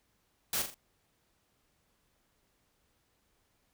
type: noise with echo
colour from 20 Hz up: white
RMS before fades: -32 dBFS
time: 0.53-0.62 s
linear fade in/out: 2 ms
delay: 41 ms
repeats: 3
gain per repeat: -7 dB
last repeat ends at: 0.743 s
effects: pink hiss -74 dBFS RMS until 3.73 s